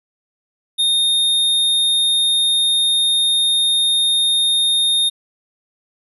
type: tone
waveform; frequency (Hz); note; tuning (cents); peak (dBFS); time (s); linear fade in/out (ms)
square; 3680; A#7; -23; -14; 0.78-5.1; 20
effects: resampled to 32000 Hz